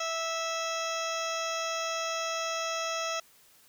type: harmonic tone with a mistuned harmonic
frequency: 656 Hz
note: E5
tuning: 9 cents flat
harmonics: 1 / 2 / 3 / 4 / 5 / 6 / 8 / 9 / 10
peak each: -35 / -35 / -42 / -39 / -41 / -45 / -41 / -44 / -41 dBFS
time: 0-3.2 s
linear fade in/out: 5 ms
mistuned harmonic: 9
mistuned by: -33 cents
effects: white hiss -60 dBFS RMS until 3.68 s